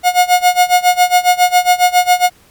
45% pulse tone with tremolo, 720 Hz, F#5, 47 cents flat, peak -5 dBFS, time 0.03-2.3 s, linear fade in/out 50 ms, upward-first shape sine, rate 7.3 Hz, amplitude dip 90%, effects pink hiss -48 dBFS RMS until 2.5 s + MP3 96 kbps

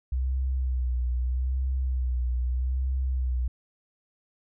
sine tone with vibrato, 63.4 Hz, B1, 46 cents sharp, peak -23 dBFS, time 0.12-3.48 s, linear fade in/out 5 ms, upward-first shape sine, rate 0.8 Hz, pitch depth 56 cents each way, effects tanh soft clip ceiling -19 dBFS

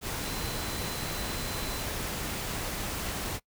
sine tone in noise, 4049 Hz, B7, 42 cents sharp, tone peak -43 dBFS, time 0.2-1.86 s, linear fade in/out 50 ms, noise pink, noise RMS -34 dBFS, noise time 0.01-3.4 s, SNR -12 dB, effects noise-tail reverb RT60 0.1 s tail -23 dB re dry

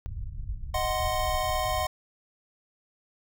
pink low-pass noise, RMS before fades -34 dBFS, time 0.06-1.86 s, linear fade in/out 0 ms, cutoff 100 Hz, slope 24 dB/octave
square chord, C diminished, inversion first, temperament equal, 622.3 / 740 / 1046.5 Hz, Eb5 / Gb5 / C6, 0 / 0 / 0 cents, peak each -32 / -31 / -32 dBFS, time 0.74-1.87 s, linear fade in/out 5 ms
effects none

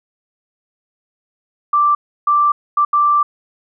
sine tone bursts at uneven times, 1174.7 Hz, D6, in tune, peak -10 dBFS, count 4, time 1.73-1.95 / 2.27-2.52 / 2.77-2.85 / 2.93-3.23 s, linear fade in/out 5 ms, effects none

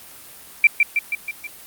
sine tone with echo, 2349 Hz, D7, in tune, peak -7 dBFS, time 0.64-0.67 s, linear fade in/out 2 ms, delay 160 ms, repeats 5, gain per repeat -4 dB, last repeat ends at 1.47 s, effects white hiss -42 dBFS RMS until 1.66 s + Opus 32 kbps

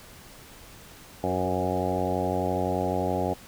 harmonic tone with a mistuned harmonic, 91.7 Hz, F#2, 15 cents flat, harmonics 1 / 2 / 3 / 4 / 5 / 6 / 7 / 8 / 9, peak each -33 / -33 / -33 / -33 / -33 / -33 / -33 / -33 / -33 dBFS, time 1.23-3.34 s, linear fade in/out 10 ms, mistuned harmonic 5, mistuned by +24 cents, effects pink hiss -48 dBFS RMS until 3.47 s

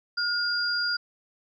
sine tone pair together, 1431 / 4813 Hz, F6 / D8, +42 / +42 cents, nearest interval octave + major sixth, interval 2100 cents, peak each -27 dBFS, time 0.17-0.97 s, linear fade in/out 10 ms, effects none

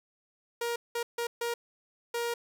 sawtooth tone bursts at uneven times, 471.6 Hz, A#4, 20 cents sharp, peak -26 dBFS, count 5, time 0.61-0.76 / 0.95-1.03 / 1.18-1.27 / 1.41-1.54 / 2.14-2.34 s, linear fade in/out 5 ms, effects none

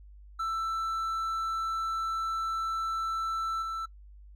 triangle tone with level steps, 1329 Hz, E6, 14 cents sharp, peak -27 / -30 dBFS, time 0.39-3.86 s, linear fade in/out 10 ms, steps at 3.62 s, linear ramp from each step 2 ms, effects noise-tail reverb RT60 0.1 s tail -19 dB re dry + added 50 Hz sine -48 dBFS peak until 4.35 s

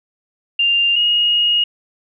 sine tone pair in turn, 2794 / 2871 Hz, F7 / F7, 0 / +47 cents, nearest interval unison, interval 47 cents, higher second, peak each -12 dBFS, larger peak neither, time 0.59-0.96 / 0.96-1.64 s, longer second, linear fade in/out 5 ms, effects none

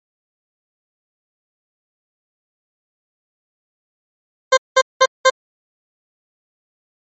20% pulse tone bursts, 523.3 Hz, C5, in tune, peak -3 dBFS, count 4, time 4.52-5.302 s, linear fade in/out 10 ms, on 53 ms, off 190 ms, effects MP3 32 kbps

